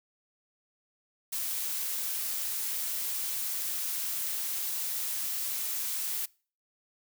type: noise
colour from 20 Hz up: blue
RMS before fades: -33 dBFS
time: 1.32-6.26 s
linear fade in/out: 10 ms
effects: noise-tail reverb RT60 0.4 s tail -24 dB re dry